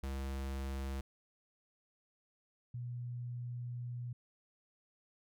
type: tone pair in turn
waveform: square / sine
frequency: 67.5 / 121.6 Hz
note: C#2 / B2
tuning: -45 / -26 cents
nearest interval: minor seventh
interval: 1019 cents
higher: second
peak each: -38 / -39 dBFS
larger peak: first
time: 0.03-1.01 / 2.74-4.13 s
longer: second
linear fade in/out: 5 ms
effects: none